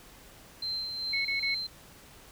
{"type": "tone with tremolo", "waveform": "sine", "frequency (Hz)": 4119, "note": "C8", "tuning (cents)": -28, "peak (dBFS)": -30, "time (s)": [0.62, 1.67], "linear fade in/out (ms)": 5, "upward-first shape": "sine", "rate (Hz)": 2.5, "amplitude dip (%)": 40}
{"type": "tone bursts", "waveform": "sine", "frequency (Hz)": 2200, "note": "C#7", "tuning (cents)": -14, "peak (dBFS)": -28, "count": 3, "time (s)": [1.13, 1.546], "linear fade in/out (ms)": 5, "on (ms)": 120, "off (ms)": 28}
{"effects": ["pink hiss -53 dBFS RMS until 2.31 s"]}